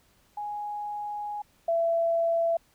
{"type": "tone pair in turn", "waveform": "sine", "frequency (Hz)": [830.6, 669.3], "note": ["G#5", "E5"], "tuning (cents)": [0, 26], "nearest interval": "major third", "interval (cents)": 374, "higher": "first", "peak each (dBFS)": [-31, -22], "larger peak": "second", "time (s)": [[0.37, 1.42], [1.68, 2.57]], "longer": "first", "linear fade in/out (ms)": 5, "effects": ["pink hiss -64 dBFS RMS until 2.74 s"]}